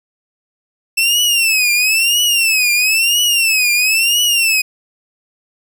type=tone with vibrato; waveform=sawtooth; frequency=2656 Hz; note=E7; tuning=12 cents sharp; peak=-8 dBFS; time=0.97-4.62 s; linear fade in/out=10 ms; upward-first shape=triangle; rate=1 Hz; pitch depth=190 cents each way; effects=none